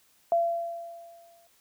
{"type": "tone with exponential decay", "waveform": "sine", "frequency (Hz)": 680, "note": "F5", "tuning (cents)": -46, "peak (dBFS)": -19, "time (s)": [0.32, 1.47], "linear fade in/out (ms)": 1, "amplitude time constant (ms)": 250, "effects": ["white hiss -64 dBFS RMS until 1.6 s"]}